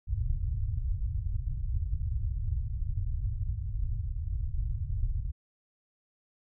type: low-pass noise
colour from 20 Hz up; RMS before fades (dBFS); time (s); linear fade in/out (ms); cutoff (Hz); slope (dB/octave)
pink; -31; 0.07-5.32; 20; 120; 48
effects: none